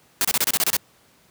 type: noise bursts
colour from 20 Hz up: white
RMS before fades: -20 dBFS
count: 9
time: 0.21-0.767 s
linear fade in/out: 0 ms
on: 37 ms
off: 28 ms
effects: pink hiss -57 dBFS RMS until 1.3 s + high-pass 100 Hz 12 dB/octave

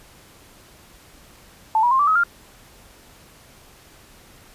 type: tone with pitch steps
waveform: sine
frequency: 880 / 965.2 / 1058.7 / 1161.2 / 1273.6 / 1396.9 Hz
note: A5 / B5 / C6 / D6 / D#6 / F6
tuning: 0 / -40 / +20 / -20 / +40 / 0 cents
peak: -14 dBFS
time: 1.75-2.236 s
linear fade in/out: 2 ms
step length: 81 ms
effects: pink hiss -49 dBFS RMS until 4.54 s + resampled to 32000 Hz

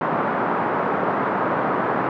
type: band-pass noise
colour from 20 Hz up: white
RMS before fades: -22 dBFS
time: 0.01-2.09 s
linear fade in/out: 2 ms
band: 140 to 1300 Hz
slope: 24 dB/octave
effects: none

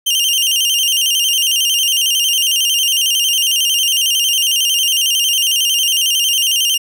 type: tone with vibrato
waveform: sawtooth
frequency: 2964 Hz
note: F#7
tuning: 2 cents sharp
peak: -9 dBFS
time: 0.06-6.78 s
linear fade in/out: 10 ms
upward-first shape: square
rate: 11 Hz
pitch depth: 85 cents each way
effects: none

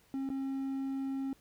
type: tone with dropouts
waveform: triangle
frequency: 269.7 Hz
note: C#4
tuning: 47 cents flat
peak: -31 dBFS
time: 0.14-1.33 s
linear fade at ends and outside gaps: 1 ms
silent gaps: 0.291-0.301 s
effects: pink hiss -66 dBFS RMS until 1.4 s

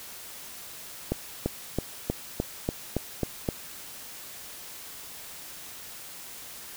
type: accelerating click train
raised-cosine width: 2 ms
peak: -12 dBFS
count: 9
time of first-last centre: 1.12-3.488 s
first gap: 340 ms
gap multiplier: 0.96
effects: white hiss -43 dBFS RMS until 6.76 s

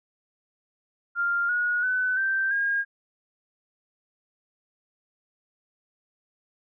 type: tone with pitch steps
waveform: sine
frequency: 1396.9 / 1450.3 / 1505.8 / 1563.4 / 1623.3 Hz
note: F6 / F#6 / F#6 / G6 / G#6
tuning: 0 / -35 / +30 / -5 / -40 cents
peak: -22 dBFS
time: 1.15-2.85 s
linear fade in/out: 50 ms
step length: 340 ms
effects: none

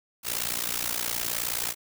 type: noise with amplitude modulation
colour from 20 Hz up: white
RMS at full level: -26 dBFS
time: 0.23-1.75 s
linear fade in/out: 50 ms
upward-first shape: sine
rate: 59.1 Hz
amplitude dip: 90%
effects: none

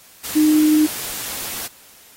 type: tone in noise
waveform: sine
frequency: 306.1 Hz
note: D#4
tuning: 28 cents flat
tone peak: -11 dBFS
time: 0.35-0.87 s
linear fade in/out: 20 ms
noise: white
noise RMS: -28 dBFS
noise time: 0.23-1.68 s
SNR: +14 dB
effects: white hiss -47 dBFS RMS until 2.16 s + AAC 48 kbps

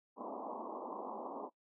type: band-pass noise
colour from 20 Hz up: white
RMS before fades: -44 dBFS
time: 0.16-1.5 s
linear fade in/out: 50 ms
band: 210 to 1100 Hz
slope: 96 dB/octave
effects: noise-tail reverb RT60 0.1 s tail -19 dB re dry

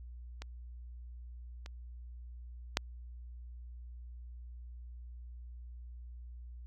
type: clicks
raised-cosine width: 0.2 ms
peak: -26 / -29 / -10 dBFS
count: 3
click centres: 0.42 / 1.661 / 2.771 s
effects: added 60 Hz sine -45 dBFS peak until 6.66 s

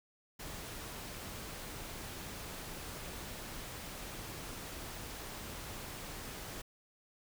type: noise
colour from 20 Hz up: pink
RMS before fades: -45 dBFS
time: 0.39-6.62 s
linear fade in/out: 10 ms
effects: none

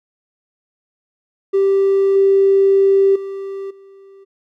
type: tone with level steps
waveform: triangle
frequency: 391.2 Hz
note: G4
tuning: 4 cents flat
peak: -8 / -5 / -22 / -38 dBFS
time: 1.53-4.25 s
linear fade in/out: 20 ms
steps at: 2.15 / 3.15 / 3.7 s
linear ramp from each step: 10 ms
effects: tanh soft clip ceiling -7 dBFS

